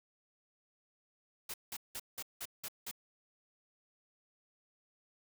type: noise bursts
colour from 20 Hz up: white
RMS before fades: -42 dBFS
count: 7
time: 1.49-2.913 s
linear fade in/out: 5 ms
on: 49 ms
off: 180 ms
effects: none